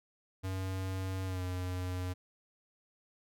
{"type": "tone with pitch glide", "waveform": "square", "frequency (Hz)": [94.5, 91.07], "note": ["F#2", "F#2"], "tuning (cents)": [37, -27], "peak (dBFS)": -35, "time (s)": [0.43, 2.14], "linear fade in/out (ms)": 20, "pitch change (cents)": -64, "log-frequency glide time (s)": [1.25, 1.42], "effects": []}